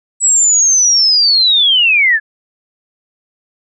sine linear sweep, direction down, 7902 to 1668 Hz, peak -7 dBFS, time 0.2-2.2 s, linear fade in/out 50 ms, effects none

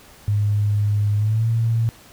sine tone with pitch glide, 103.6 to 114.29 Hz, G#2 to A#2, -4 to -34 cents, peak -16 dBFS, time 0.28-1.89 s, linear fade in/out 0 ms, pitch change +170 cents, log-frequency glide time 1.16-1.47 s, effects pink hiss -47 dBFS RMS until 2.12 s

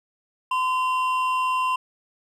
triangle tone pair together, 1024 / 2759 Hz, C6 / F7, -38 / -22 cents, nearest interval octave + perfect fourth, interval 1716 cents, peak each -19 / -29 dBFS, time 0.51-1.76 s, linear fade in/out 5 ms, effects none

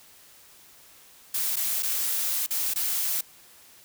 blue noise with dropouts, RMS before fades -27 dBFS, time 1.34-3.21 s, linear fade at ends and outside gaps 5 ms, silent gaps 1.559-1.566 / 1.825-1.83 / 2.464-2.506 / 2.738-2.758 s, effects white hiss -53 dBFS RMS until 3.84 s

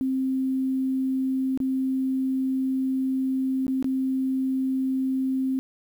sine tone with dropouts, 263.2 Hz, C4, 10 cents sharp, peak -22 dBFS, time 0.01-5.59 s, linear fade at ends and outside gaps 0 ms, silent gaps 1.575-1.602 / 3.667-3.68 / 3.826-3.844 s, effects 9-bit

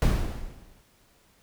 brown noise with exponential decay, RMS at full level -17 dBFS, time 0.02-0.81 s, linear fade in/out 1 ms, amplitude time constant 170 ms, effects pink hiss -62 dBFS RMS until 1.42 s

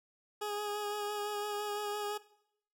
20% pulse tone with vibrato, 415.3 Hz, G#4, in tune, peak -30 dBFS, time 0.41-2.18 s, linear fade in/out 10 ms, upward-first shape sine, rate 5.9 Hz, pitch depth 18 cents each way, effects noise-tail reverb RT60 0.7 s tail -18 dB re dry

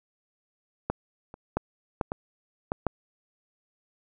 clicks, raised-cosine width 1 ms, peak -12 / -28 / -11 / -11 / -16 / -13 / -10 dBFS, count 7, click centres 0.9 / 1.341 / 1.57 / 2.012 / 2.119 / 2.719 / 2.867 s, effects none

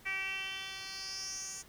10% pulse tone with band-pass filter sweep, 385.2 Hz, G4, 30 cents flat, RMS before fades -40 dBFS, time 0.05-1.63 s, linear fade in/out 20 ms, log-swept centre 2200 to 7400 Hz, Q 5.1, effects pink hiss -59 dBFS RMS until 1.68 s

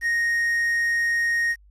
triangle tone with quantisation, 1864.7 Hz, A#6, in tune, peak -18 dBFS, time 0.01-1.56 s, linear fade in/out 50 ms, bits 8, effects added 50 Hz sine -50 dBFS peak until 1.7 s + resampled to 32000 Hz

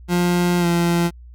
30% pulse tone with pitch glide, 176.2 to 171.48 Hz, F3 to F3, +16 to -31 cents, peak -13 dBFS, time 0.08-1.11 s, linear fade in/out 50 ms, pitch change -47 cents, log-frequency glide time 0.59-0.66 s, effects added 60 Hz sine -38 dBFS peak until 1.34 s

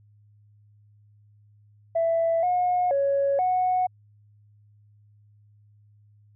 sine tone with pitch steps, 663 / 721 / 556 / 735 Hz, E5 / F#5 / C#5 / F#5, +10 / -45 / +5 / -12 cents, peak -19 dBFS, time 1.95-3.87 s, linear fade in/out 10 ms, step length 480 ms, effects tanh soft clip ceiling -16 dBFS + added 104 Hz sine -54 dBFS peak until 6.35 s

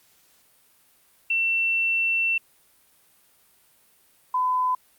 sine tone pair in turn, 2700 / 1009.1 Hz, E7 / B5, +41 / +37 cents, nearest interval octave + perfect fourth, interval 1704 cents, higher first, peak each -20 dBFS, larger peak neither, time 1.3-2.38 / 4.34-4.75 s, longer first, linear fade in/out 5 ms, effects white hiss -60 dBFS RMS until 4.98 s + Opus 48 kbps

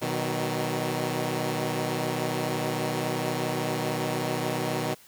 10% pulse chord, B major, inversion none, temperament equal with one note detuned, 123.47 / 155.56 / 188.56 Hz, B2 / D#3 / F#3, 0 / 0 / +33 cents, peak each -22 / -22 / -26 dBFS, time 0.01-4.95 s, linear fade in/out 20 ms, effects white hiss -54 dBFS RMS until 5.07 s

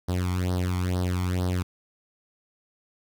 sawtooth tone with flanger, 90.6 Hz, F#2, 36 cents flat, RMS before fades -26 dBFS, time 0.08-1.63 s, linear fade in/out 10 ms, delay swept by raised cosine 0.2 to 0.92 ms, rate 2.2 Hz, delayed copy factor +0.85, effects 10-bit

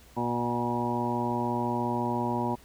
harmonic tone with a mistuned harmonic, 120 Hz, B2, 49 cents flat, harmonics 1 / 2 / 3 / 4 / 5 / 6 / 7 / 8, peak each -35 / -31 / -34 / -41 / -38 / -38 / -35 / -32 dBFS, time 0.16-2.56 s, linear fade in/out 20 ms, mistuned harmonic 6, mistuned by +61 cents, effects added 60 Hz sine -56 dBFS peak until 2.64 s + pink hiss -56 dBFS RMS until 2.64 s

